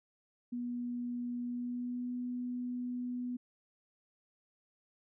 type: tone with pitch glide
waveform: sine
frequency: 242.8 to 246.8 Hz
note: B3 to B3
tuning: -29 to -1 cents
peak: -35 dBFS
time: 0.52-3.37 s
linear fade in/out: 10 ms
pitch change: +28 cents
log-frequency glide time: 1.44-2.12 s
effects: none